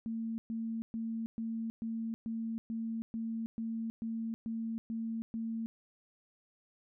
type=tone bursts; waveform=sine; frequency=226.2 Hz; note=A3; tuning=48 cents sharp; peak=-34 dBFS; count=13; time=0.06-5.66 s; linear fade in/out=0 ms; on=320 ms; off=120 ms; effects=none